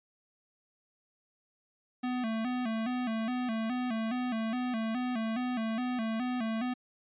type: tone with vibrato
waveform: square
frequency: 236.1 Hz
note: A#3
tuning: 22 cents sharp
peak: -31 dBFS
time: 2.03-6.74 s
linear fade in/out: 10 ms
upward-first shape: square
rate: 2.4 Hz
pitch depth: 100 cents each way
effects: resampled to 8000 Hz